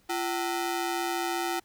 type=ring-modulated tone; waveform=sawtooth; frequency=554.4 Hz; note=C#5; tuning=in tune; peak=-21 dBFS; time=0.09-1.6 s; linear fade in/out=10 ms; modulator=210 Hz; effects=pink hiss -65 dBFS RMS until 1.64 s